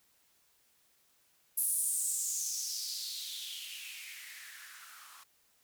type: noise with band-pass filter sweep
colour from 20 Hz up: violet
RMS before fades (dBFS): -38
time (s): 1.57-5.24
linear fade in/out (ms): 10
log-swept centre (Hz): 11000 to 1100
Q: 4.7
effects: white hiss -70 dBFS RMS until 5.63 s